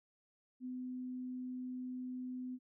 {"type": "tone", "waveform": "sine", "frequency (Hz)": 253, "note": "B3", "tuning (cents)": 42, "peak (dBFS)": -40, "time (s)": [0.6, 2.59], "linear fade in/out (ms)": 50, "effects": []}